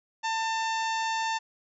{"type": "harmonic tone with a mistuned harmonic", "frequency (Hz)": 895, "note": "A5", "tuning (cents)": 29, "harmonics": [1, 2, 3, 4, 5, 6, 7, 8], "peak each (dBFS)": [-28, -34, -38, -40, -42, -44, -45, -46], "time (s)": [0.23, 1.39], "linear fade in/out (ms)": 20, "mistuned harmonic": 6, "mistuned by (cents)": 16, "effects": []}